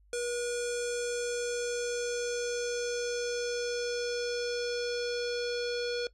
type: tone with low-pass filter sweep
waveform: square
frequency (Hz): 481.8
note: B4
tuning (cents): -43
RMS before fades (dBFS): -33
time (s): 0.13-6.07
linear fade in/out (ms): 2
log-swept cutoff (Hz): 8100 to 4600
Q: 3.2
effects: noise-tail reverb RT60 0.1 s tail -18 dB re dry + added 50 Hz sine -59 dBFS peak until 6.13 s